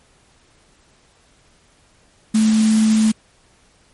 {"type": "tone in noise", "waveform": "sine", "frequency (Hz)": 218.4, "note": "A3", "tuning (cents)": -13, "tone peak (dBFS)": -11, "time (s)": [2.34, 3.12], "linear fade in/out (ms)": 10, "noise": "white", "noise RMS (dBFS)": -27, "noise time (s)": [2.34, 3.12], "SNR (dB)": 13, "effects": ["pink hiss -55 dBFS RMS until 3.93 s", "MP3 48 kbps"]}